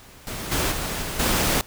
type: noise with level steps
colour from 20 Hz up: pink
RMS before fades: -32 / -23 / -28 / -30 / -21 dBFS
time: 0.27-1.61 s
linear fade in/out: 0 ms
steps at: 0.51 / 0.71 / 1.02 / 1.19 s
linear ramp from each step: 10 ms
effects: pink hiss -47 dBFS RMS until 1.66 s